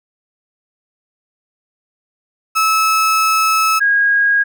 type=tone pair in turn; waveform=35% pulse / sine; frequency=1300 / 1637.9 Hz; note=E6 / G#6; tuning=-24 / -24 cents; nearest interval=major third; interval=400 cents; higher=second; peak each=-10 dBFS; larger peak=neither; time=2.55-3.8 / 3.8-4.44 s; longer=first; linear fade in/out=20 ms; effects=none